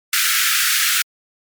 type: high-pass noise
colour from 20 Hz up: pink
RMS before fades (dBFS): -17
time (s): 0.13-1.02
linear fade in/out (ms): 2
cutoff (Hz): 1300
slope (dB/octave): 96
effects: MP3 96 kbps